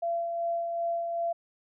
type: tone with tremolo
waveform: sine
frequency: 680 Hz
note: F5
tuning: 46 cents flat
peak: -26 dBFS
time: 0.02-1.33 s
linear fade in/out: 10 ms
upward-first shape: sine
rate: 2.6 Hz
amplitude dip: 35%
effects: none